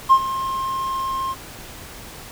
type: tone with ADSR envelope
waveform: triangle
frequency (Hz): 1063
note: C6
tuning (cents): +27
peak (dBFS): -3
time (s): 0.09-1.35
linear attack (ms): 30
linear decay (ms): 64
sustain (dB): -17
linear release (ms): 37
effects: tanh soft clip ceiling -5 dBFS + pink hiss -38 dBFS RMS until 2.31 s